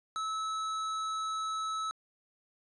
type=tone with hard clipping; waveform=sine; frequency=1300 Hz; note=E6; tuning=24 cents flat; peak=-34 dBFS; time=0.16-1.91 s; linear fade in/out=0 ms; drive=11 dB; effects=resampled to 24000 Hz